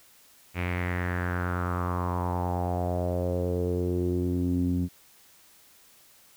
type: tone with low-pass filter sweep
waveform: sawtooth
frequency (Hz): 89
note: F2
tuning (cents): +33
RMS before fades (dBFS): -28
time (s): 0.54-4.89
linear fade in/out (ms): 50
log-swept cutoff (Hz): 2400 to 230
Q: 4.8
effects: white hiss -57 dBFS RMS until 6.36 s